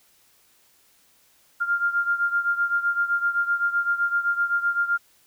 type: beating tone pair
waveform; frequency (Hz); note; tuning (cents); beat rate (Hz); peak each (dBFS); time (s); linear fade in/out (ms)
sine; 1396.9 / 1404.7; F6 / F6; 0 / +10; 7.8; -22 / -26; 1.6-4.98; 20
effects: white hiss -60 dBFS RMS until 5.26 s